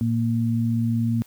sine tone pair together, 114.6 / 231.4 Hz, A#2 / A#3, -29 / -13 cents, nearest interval octave, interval 1216 cents, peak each -22 dBFS, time 0.01-1.22 s, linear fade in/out 0 ms, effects white hiss -55 dBFS RMS until 1.26 s + high-pass 60 Hz 12 dB/octave

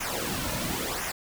pink noise with flanger, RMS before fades -31 dBFS, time 0-1.12 s, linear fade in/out 10 ms, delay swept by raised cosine 0.23 to 2.63 ms, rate 0.96 Hz, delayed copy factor -0.65, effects none

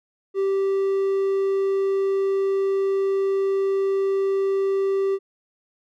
triangle tone, 390 Hz, G4, 9 cents flat, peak -17 dBFS, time 0.34-5.19 s, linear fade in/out 50 ms, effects none

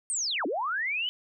sine linear two-way sweep, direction down then up, 8870 to 246.9 to 3068 Hz, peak -27 dBFS, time 0.1-1.09 s, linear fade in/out 0 ms, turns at 0.46 s, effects none

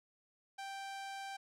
sawtooth tone with low-pass filter, 784 Hz, G5, in tune, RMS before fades -45 dBFS, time 0.58-1.37 s, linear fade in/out 10 ms, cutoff 9000 Hz, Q 0.62, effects none

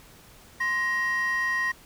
triangle tone pair together, 1046.5 / 1882 Hz, C6 / A#6, 0 / +16 cents, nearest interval minor seventh, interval 1016 cents, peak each -28 / -21 dBFS, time 0.6-1.72 s, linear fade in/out 10 ms, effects tanh soft clip ceiling -20 dBFS + pink hiss -52 dBFS RMS until 1.85 s

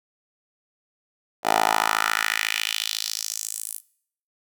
10% pulse tone with high-pass filter sweep, 54 Hz, A1, 32 cents flat, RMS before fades -25 dBFS, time 1.43-3.81 s, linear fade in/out 50 ms, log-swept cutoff 620 to 11000 Hz, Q 2.2, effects noise-tail reverb RT60 0.6 s tail -21 dB re dry

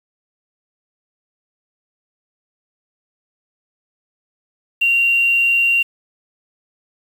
sine tone with quantisation, 2762 Hz, F7, 20 cents flat, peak -12 dBFS, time 4.81-5.83 s, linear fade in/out 10 ms, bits 6, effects none

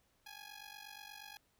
10% pulse ring-modulated tone, 830.6 Hz, G#5, in tune, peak -39 dBFS, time 0.26-1.37 s, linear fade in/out 0 ms, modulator 24.2 Hz, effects pink hiss -75 dBFS RMS until 1.59 s

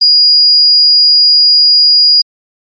sine tone, 4876 Hz, D#8, 36 cents flat, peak -3 dBFS, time 0.01-2.22 s, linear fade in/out 10 ms, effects MP3 32 kbps

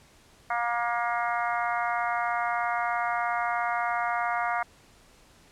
harmonic tone, 236.9 Hz, A#3, 28 cents sharp, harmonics 3 / 4 / 5 / 6 / 7 / 8 / 9, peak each -29 / -33 / -32 / -33 / -39 / -39 / -37 dBFS, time 0.5-4.63 s, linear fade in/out 5 ms, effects pink hiss -57 dBFS RMS until 5.51 s + low-pass 10000 Hz 12 dB/octave

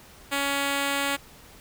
5% pulse tone, 280 Hz, C#4, 18 cents sharp, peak -13 dBFS, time 0.31-1.17 s, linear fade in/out 20 ms, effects pink hiss -50 dBFS RMS until 1.6 s

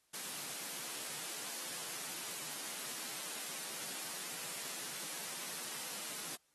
white high-pass noise, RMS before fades -43 dBFS, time 0.13-6.36 s, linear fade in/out 10 ms, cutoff 130 Hz, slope 96 dB/octave, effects white hiss -75 dBFS RMS until 6.54 s + AAC 32 kbps

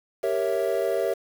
triangle chord, G diminished seventh, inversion none, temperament equal, 392 / 466.2 / 554.4 / 659.3 Hz, G4 / Bb4 / Db5 / Fb5, 0 / 0 / 0 / 0 cents, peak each -26 dBFS, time 0.23-1.14 s, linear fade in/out 10 ms, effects 7-bit

